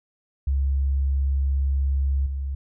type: tone with level steps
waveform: sine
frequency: 68.4 Hz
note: C#2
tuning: 23 cents flat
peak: -19 / -25 dBFS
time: 0.47-2.55 s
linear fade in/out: 5 ms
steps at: 2.26 s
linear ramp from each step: 5 ms
effects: none